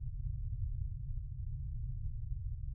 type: low-pass noise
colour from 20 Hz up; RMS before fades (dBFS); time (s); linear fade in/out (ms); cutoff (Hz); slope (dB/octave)
pink; -39; 0-2.74; 20; 140; 96
effects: none